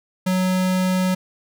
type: tone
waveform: square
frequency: 185 Hz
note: F#3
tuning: in tune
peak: -18 dBFS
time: 0.26-1.15 s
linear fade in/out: 10 ms
effects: none